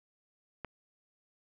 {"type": "click", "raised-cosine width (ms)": 0.5, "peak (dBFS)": -24, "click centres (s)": 0.647, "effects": []}